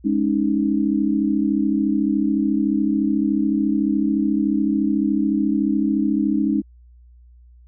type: chord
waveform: sine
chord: Ab suspended fourth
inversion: none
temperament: equal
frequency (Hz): 207.7 / 277.2 / 311.1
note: Ab3 / Db4 / Eb4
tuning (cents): 0 / 0 / 0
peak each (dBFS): -21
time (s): 0.04-6.62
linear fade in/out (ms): 20
effects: added 60 Hz sine -45 dBFS peak until 7.67 s